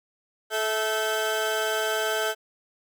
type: tone cluster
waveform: 30% pulse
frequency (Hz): 434.6 / 655 / 1540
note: A4 / E5 / G6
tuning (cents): -21 / -11 / -31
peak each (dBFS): -26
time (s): 0.5-2.35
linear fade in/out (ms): 50
effects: none